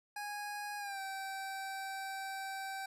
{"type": "tone with pitch glide", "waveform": "25% pulse", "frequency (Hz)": [826, 775.1], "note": ["G#5", "G5"], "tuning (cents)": [-10, -20], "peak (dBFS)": -36, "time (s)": [0.16, 2.86], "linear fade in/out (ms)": 5, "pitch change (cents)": -110, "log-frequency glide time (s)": [0.78, 1], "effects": ["resampled to 32000 Hz"]}